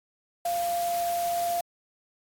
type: tone in noise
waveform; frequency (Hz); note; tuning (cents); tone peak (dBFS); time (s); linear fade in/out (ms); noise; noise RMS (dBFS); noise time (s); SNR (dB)
sine; 693; F5; -14; -25; 0.45-1.61; 5; white; -38; 0.45-1.61; +10
effects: AAC 64 kbps